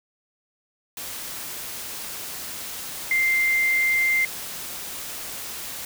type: tone in noise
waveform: sine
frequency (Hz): 2093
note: C7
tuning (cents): 0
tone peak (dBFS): -18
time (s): 3.11-4.25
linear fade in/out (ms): 2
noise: white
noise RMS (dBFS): -34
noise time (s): 0.97-5.85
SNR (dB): +13
effects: none